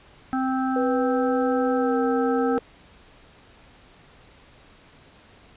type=harmonic tone; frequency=261.6 Hz; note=C4; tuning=in tune; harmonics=1 / 3 / 5 / 6; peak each=-23 / -28 / -31 / -37 dBFS; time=0.33-2.58 s; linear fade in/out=0 ms
type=tone with pitch glide; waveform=sine; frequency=493.9 to 470.5 Hz; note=B4 to A#4; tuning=0 to +16 cents; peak=-23 dBFS; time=0.76-2.59 s; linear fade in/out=2 ms; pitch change=-84 cents; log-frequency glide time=1.76-1.96 s
effects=pink hiss -52 dBFS RMS until 5.56 s + resampled to 8000 Hz